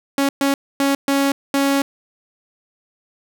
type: tone bursts at uneven times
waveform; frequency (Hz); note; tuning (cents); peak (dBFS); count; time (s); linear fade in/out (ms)
sawtooth; 277.2; C#4; 0; -11; 5; 0.18-0.29 / 0.41-0.54 / 0.8-0.95 / 1.08-1.32 / 1.54-1.82; 2
effects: none